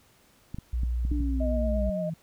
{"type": "clicks", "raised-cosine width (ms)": 5, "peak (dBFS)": -23, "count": 6, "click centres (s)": [0.545, 0.586, 0.834, 1.051, 1.117, 1.205]}
{"type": "tone", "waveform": "sine", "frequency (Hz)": 59.9, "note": "A#1", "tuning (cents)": 48, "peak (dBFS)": -25, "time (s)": [0.73, 1.9], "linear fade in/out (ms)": 5}
{"type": "linear sweep", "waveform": "sine", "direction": "down", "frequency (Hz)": [300, 159.8], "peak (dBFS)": -30, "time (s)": [1.11, 2.14], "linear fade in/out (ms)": 5}
{"type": "tone with vibrato", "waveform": "sine", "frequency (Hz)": 622.3, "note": "D#5", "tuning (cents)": 0, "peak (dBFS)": -29, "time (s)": [1.4, 2.1], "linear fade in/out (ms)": 10, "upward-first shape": "sine", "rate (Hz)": 8.8, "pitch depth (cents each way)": 28}
{"effects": ["pink hiss -61 dBFS RMS until 2.22 s"]}